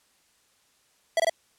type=tone bursts; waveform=square; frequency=659.3 Hz; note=E5; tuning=in tune; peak=-20 dBFS; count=3; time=1.17-1.296 s; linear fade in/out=2 ms; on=28 ms; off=21 ms; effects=white hiss -65 dBFS RMS until 1.58 s + low-pass 10000 Hz 12 dB/octave

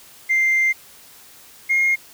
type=tone pair in turn; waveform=sine; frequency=2093 / 2138 Hz; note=C7 / C7; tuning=0 / +37 cents; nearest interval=unison; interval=37 cents; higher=second; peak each=-13 dBFS; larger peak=neither; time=0.29-0.73 / 1.69-1.96 s; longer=first; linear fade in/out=20 ms; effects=tanh soft clip ceiling -12 dBFS + white hiss -46 dBFS RMS until 2.13 s

